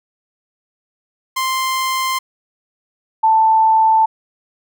sawtooth / sine tone pair in turn, 1046.5 / 884.1 Hz, C6 / A5, 0 / +8 cents, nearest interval minor third, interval 292 cents, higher first, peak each -13 / -9 dBFS, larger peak second, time 1.36-2.19 / 3.23-4.06 s, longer neither, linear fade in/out 10 ms, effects none

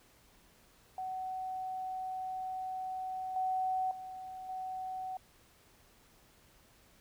sine tone with level steps, 750 Hz, F#5, 23 cents sharp, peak -36 / -30 / -42 / -37 dBFS, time 0.98-5.17 s, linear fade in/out 2 ms, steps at 3.36 / 3.91 / 4.49 s, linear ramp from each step 2 ms, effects pink hiss -64 dBFS RMS until 7 s

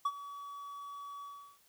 triangle tone with ADSR envelope, 1137 Hz, C#6, 44 cents sharp, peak -25 dBFS, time 0.05-1.59 s, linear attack 7 ms, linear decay 51 ms, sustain -16 dB, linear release 370 ms, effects white hiss -67 dBFS RMS until 1.68 s

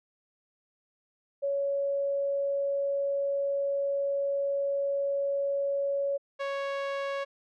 sine / sawtooth tone pair in turn, 559 / 554.8 Hz, C#5 / C#5, +14 / +1 cents, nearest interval unison, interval 13 cents, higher first, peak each -26 dBFS, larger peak neither, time 1.42-6.18 / 6.39-7.25 s, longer first, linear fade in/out 20 ms, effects low-pass 3000 Hz 12 dB/octave

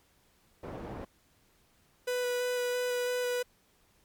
white low-pass noise, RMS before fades -41 dBFS, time 0.63-1.05 s, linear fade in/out 5 ms, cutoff 560 Hz, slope 12 dB/octave
45% pulse tone with vibrato, 493.9 Hz, B4, in tune, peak -29 dBFS, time 2.07-3.43 s, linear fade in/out 10 ms, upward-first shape square, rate 3 Hz, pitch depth 8 cents each way
effects pink hiss -67 dBFS RMS until 4.04 s + MP3 96 kbps

